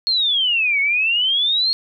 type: exponential two-way sweep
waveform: sine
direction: down then up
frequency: 4325 to 2190 to 4325 Hz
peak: -15 dBFS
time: 0.07-1.73 s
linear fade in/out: 0 ms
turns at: 0.8 s
effects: none